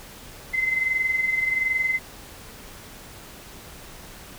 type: tone with amplitude modulation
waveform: sine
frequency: 2057 Hz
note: C7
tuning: 30 cents flat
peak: -18 dBFS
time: 0.53-1.99 s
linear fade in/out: 20 ms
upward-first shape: sine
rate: 21.3 Hz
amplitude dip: 60%
effects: pink hiss -43 dBFS RMS until 4.38 s